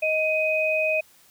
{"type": "tone pair together", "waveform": "sine", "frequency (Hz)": [627, 2508], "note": ["D#5", "D#7"], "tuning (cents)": [13, 13], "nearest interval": "2 octaves", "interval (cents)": 2400, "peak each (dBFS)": -23, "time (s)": [0.02, 1.01], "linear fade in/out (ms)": 10, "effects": ["white hiss -56 dBFS RMS until 1.3 s"]}